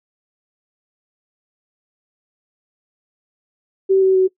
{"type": "tone with pitch steps", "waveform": "sine", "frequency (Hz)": [384.4, 379.8, 375.2], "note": ["G4", "F#4", "F#4"], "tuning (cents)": [-34, 45, 24], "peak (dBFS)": -10, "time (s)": [3.89, 4.28], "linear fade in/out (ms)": 20, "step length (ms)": 130, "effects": ["noise-tail reverb RT60 0.1 s tail -20 dB re dry"]}